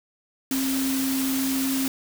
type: tone in noise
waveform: sine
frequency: 266.7 Hz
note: C4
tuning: 33 cents sharp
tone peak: -23 dBFS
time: 0.51-1.88 s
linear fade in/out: 2 ms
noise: white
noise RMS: -30 dBFS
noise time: 0.51-1.88 s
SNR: +4 dB
effects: none